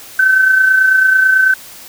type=tone with amplitude modulation; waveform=sine; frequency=1532 Hz; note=G6; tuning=40 cents flat; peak=-5 dBFS; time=0.19-1.54 s; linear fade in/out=5 ms; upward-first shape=sine; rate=29.1 Hz; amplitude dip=45%; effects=white hiss -35 dBFS RMS until 1.88 s